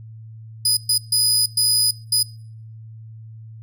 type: tone bursts at uneven times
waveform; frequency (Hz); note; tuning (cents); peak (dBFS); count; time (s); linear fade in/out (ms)
25% pulse; 4978; D#8; 0; -10; 5; 0.65-0.77 / 0.89-0.98 / 1.12-1.46 / 1.57-1.91 / 2.12-2.23; 5
effects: noise-tail reverb RT60 0.6 s tail -25 dB re dry + added 111 Hz sine -36 dBFS peak until 3.62 s